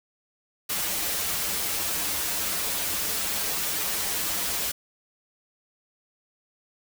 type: noise with comb filter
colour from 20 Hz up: white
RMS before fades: -28 dBFS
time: 0.69-4.72 s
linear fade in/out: 10 ms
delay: 7.9 ms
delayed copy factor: -0.75
effects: none